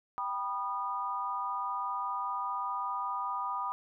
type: chord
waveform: sine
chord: G augmented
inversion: none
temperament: just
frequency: 784 / 980 / 1225 Hz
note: G5 / B5 / D#6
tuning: 0 / -14 / -27 cents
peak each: -40 / -35 / -35 dBFS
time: 0.18-3.72 s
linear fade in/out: 0 ms
effects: none